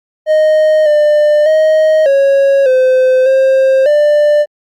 triangle tone with pitch steps, 620 / 598 / 626 / 551 / 515 / 531 / 593 Hz, D#5 / D5 / D#5 / C#5 / C5 / C5 / D5, -6 / +31 / +10 / -11 / -28 / +25 / +17 cents, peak -4 dBFS, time 0.26-4.46 s, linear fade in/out 50 ms, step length 600 ms, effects Opus 48 kbps

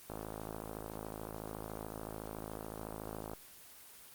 click train, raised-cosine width 1 ms, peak -27 dBFS, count 175, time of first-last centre 0.1-3.334 s, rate 53.8 Hz, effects white hiss -55 dBFS RMS until 4.14 s + Opus 24 kbps

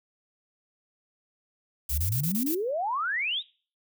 sine exponential sweep, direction up, 58.7 to 3922 Hz, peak -26 dBFS, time 1.89-3.43 s, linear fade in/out 50 ms
violet noise bursts, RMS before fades -31 dBFS, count 6, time 1.89-2.549 s, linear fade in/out 5 ms, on 89 ms, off 25 ms
effects noise-tail reverb RT60 0.4 s tail -21 dB re dry

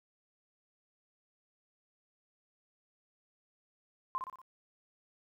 sine tone with echo, 1046.5 Hz, C6, in tune, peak -31 dBFS, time 4.15-4.18 s, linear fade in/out 0 ms, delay 59 ms, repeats 4, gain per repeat -5 dB, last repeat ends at 4.416 s, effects 12-bit

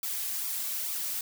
blue noise with flanger, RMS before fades -33 dBFS, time 0.03-1.21 s, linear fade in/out 2 ms, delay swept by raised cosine 0.84 to 3.54 ms, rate 2.3 Hz, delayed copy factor +0.6, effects none

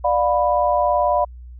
sine chord, B diminished, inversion first, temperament just, 592.7 / 711.2 / 987.8 Hz, D5 / F5 / B5, +16 / +31 / 0 cents, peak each -19 / -19 / -20 dBFS, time 0.04-1.25 s, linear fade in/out 10 ms, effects added 61 Hz sine -35 dBFS peak until 1.59 s

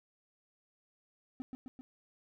triangle tone with echo, 257.8 Hz, C4, 26 cents flat, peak -35 dBFS, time 1.4-1.42 s, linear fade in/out 0 ms, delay 130 ms, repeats 3, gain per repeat -3 dB, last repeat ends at 1.81 s, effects none

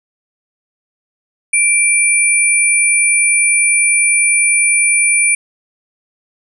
sine tone pair together, 2350 / 9400 Hz, D7 / D9, +1 / +1 cents, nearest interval 2 octaves, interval 2400 cents, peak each -12 dBFS, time 1.53-5.35 s, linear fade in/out 5 ms, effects 8-bit

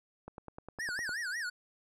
click train, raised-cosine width 1 ms, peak -30 dBFS, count 9, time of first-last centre 0.28-1.092 s, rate 9.85 Hz
square tone with vibrato, 1661.2 Hz, G#6, in tune, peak -35 dBFS, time 0.79-1.5 s, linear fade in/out 10 ms, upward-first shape sine, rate 5.5 Hz, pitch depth 250 cents each way
effects low-pass 9000 Hz 12 dB/octave

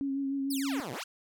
sine tone with vibrato, 274.4 Hz, C#4, 17 cents flat, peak -29 dBFS, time 0.01-0.8 s, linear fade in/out 0 ms, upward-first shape sine, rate 6.6 Hz, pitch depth 26 cents each way
10% pulse exponential two-way sweep, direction down then up, 5588 to 111.9 to 1700 Hz, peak -28 dBFS, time 0.5-1.04 s, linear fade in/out 10 ms, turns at 0.92 s
effects none

